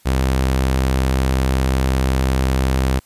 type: tone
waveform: sawtooth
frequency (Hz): 65.5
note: C2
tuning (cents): +2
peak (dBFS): -11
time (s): 0.05-3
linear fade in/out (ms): 20
effects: white hiss -54 dBFS RMS until 3.05 s + resampled to 32000 Hz